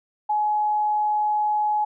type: tone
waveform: sine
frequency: 844 Hz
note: G#5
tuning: 28 cents sharp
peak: -19 dBFS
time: 0.29-1.85 s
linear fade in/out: 10 ms
effects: none